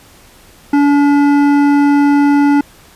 sine tone with hard clipping, 286.4 Hz, D4, 43 cents flat, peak -9 dBFS, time 0.73-2.61 s, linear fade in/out 5 ms, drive 12 dB, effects pink hiss -43 dBFS RMS until 2.95 s + resampled to 32000 Hz

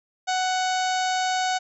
harmonic tone with a mistuned harmonic, 743 Hz, F#5, 7 cents sharp, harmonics 1 / 2 / 3 / 4 / 5 / 6 / 7 / 8 / 9 / 10, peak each -23 / -30 / -36 / -36 / -35 / -36 / -41 / -38 / -39 / -42 dBFS, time 0.27-1.59 s, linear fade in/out 20 ms, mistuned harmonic 8, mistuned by +25 cents, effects none

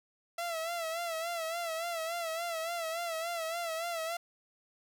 sawtooth tone with vibrato, 667 Hz, E5, 20 cents sharp, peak -30 dBFS, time 0.38-4.17 s, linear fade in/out 5 ms, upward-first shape sine, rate 3.5 Hz, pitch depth 69 cents each way, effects none

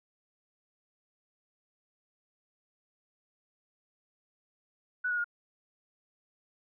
sine tone with pitch steps, 1480 / 1452.1 / 1424.6 Hz, F#6 / F#6 / F6, 0 / -33 / +34 cents, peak -28 dBFS, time 5.04-5.244 s, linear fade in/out 10 ms, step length 68 ms, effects none

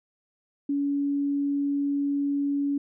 sine tone, 283.1 Hz, C#4, 37 cents sharp, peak -23 dBFS, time 0.69-2.78 s, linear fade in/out 5 ms, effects none

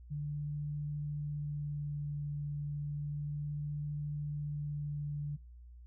sine tone with vibrato, 146.83 Hz, D3, in tune, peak -35 dBFS, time 0.1-5.37 s, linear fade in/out 20 ms, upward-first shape sine, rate 0.32 Hz, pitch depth 10 cents each way, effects noise-tail reverb RT60 0.3 s tail -26 dB re dry + added 60 Hz sine -50 dBFS peak until 5.86 s

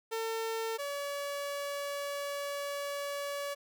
sawtooth tone pair in turn, 450 / 568.8 Hz, A4 / C#5, +39 / +45 cents, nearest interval major third, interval 406 cents, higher second, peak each -29 / -31 dBFS, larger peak first, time 0.11-0.78 / 0.78-3.55 s, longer second, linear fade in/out 20 ms, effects none

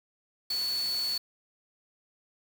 sine tone in noise, 4435 Hz, C#8, in tune, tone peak -28 dBFS, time 0.5-1.18 s, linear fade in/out 5 ms, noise white, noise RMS -41 dBFS, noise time 0.5-1.18 s, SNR +10 dB, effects none

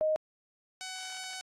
sine / 5% pulse tone pair in turn, 622.3 / 750.2 Hz, D#5 / F#5, 0 / +24 cents, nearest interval minor third, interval 324 cents, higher second, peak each -25 / -26 dBFS, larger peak first, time 0.01-0.16 / 0.81-1.41 s, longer second, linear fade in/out 0 ms, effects low-pass 8000 Hz 12 dB/octave + AAC 64 kbps

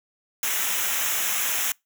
white noise with comb filter, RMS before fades -25 dBFS, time 0.43-1.72 s, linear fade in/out 2 ms, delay 0.22 ms, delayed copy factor -0.75, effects noise-tail reverb RT60 0.2 s tail -26 dB re dry

